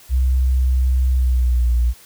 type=tone with pitch glide; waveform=sine; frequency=64.2 to 59.56 Hz; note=C2 to A#1; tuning=-32 to +38 cents; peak=-13 dBFS; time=0.09-1.94 s; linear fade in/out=50 ms; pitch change=-130 cents; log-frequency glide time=1.12-1.73 s; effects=white hiss -46 dBFS RMS until 2.05 s